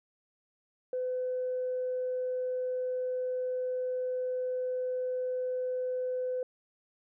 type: tone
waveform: sine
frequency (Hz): 506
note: B4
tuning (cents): +42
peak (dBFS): -29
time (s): 0.93-6.43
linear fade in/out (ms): 2
effects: tanh soft clip ceiling -25 dBFS